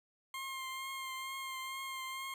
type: tone with vibrato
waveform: 20% pulse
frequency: 1062 Hz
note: C6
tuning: 25 cents sharp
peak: -35 dBFS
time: 0.34-2.34 s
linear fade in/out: 2 ms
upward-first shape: triangle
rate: 2.2 Hz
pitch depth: 24 cents each way
effects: none